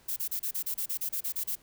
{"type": "noise bursts", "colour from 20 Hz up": "violet", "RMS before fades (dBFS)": -32, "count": 13, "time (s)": [0.08, 1.556], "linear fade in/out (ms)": 10, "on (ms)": 84, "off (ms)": 32, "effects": ["pink hiss -61 dBFS RMS until 1.62 s"]}